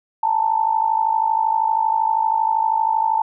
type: tone with amplitude modulation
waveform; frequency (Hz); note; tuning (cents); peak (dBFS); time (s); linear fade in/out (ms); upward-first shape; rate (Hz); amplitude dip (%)
sine; 888; A5; +16; -12; 0.23-3.22; 5; sine; 52.7; 80
effects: none